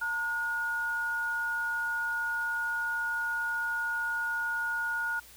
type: tone pair together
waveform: sine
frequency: 907.8 / 1441 Hz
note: A#5 / F#6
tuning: -46 / -46 cents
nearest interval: minor sixth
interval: 800 cents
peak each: -38 / -29 dBFS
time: 0.01-5.2 s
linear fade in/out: 10 ms
effects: added 60 Hz sine -60 dBFS peak until 5.36 s + white hiss -53 dBFS RMS until 5.36 s